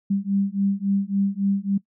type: beating tone pair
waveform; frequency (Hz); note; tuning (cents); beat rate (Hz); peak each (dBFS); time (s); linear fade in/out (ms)
sine; 196 / 199.6; G3 / G3; 0 / +32; 3.6; -23; 0.1-1.78; 10
effects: noise-tail reverb RT60 0.1 s tail -20 dB re dry

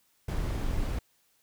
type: noise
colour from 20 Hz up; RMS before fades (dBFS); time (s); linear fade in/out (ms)
brown; -30; 0.28-0.99; 5
effects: white hiss -69 dBFS RMS until 1.42 s

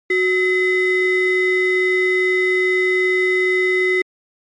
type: ring-modulated tone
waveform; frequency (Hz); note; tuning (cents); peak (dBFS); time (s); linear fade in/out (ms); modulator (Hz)
triangle; 830.6; G#5; 0; -9; 0.1-4.02; 5; 1200
effects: MP3 48 kbps

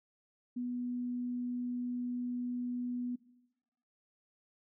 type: tone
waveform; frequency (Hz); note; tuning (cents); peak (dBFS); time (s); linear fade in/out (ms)
sine; 245.6; B3; -9; -34; 0.56-3.16; 10
effects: noise-tail reverb RT60 1.0 s tail -20 dB re dry

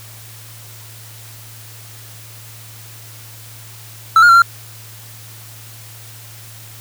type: tone with pitch steps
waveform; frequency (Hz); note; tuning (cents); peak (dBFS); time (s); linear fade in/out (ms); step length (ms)
triangle; 1324 / 1421 / 1365 / 1381; E6 / F6 / F6 / F6; +7 / +30 / -40 / -20; -3; 4.16-4.42; 2; 65
effects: added 111 Hz sine -38 dBFS peak until 6.8 s + white hiss -39 dBFS RMS until 6.8 s

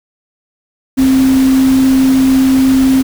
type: tone in noise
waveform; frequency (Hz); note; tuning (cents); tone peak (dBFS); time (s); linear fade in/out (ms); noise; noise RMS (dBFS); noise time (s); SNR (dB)
sine; 263.9; C4; +15; -6; 0.97-3.03; 20; pink; -23; 0.97-3.03; +14
effects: none

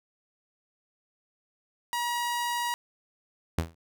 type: tone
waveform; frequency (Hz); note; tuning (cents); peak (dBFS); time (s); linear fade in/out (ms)
sawtooth; 957; A#5; +45; -24; 1.93-2.74; 0
type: tone with exponential decay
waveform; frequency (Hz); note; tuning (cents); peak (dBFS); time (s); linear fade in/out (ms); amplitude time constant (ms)
sawtooth; 82.41; E2; 0; -18; 3.58-3.75; 5; 35
effects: none

